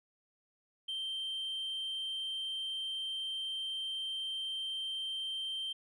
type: tone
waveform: sine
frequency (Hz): 3136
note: G7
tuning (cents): 0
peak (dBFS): -33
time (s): 0.88-5.73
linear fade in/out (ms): 10
effects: tanh soft clip ceiling -34 dBFS